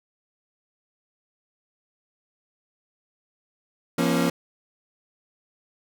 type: tone cluster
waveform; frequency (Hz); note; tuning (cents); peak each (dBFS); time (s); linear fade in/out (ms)
30% pulse; 172.4 / 238.2 / 275; F3 / A#3 / C#4; -22 / +38 / -14; -22; 3.98-4.3; 5
effects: none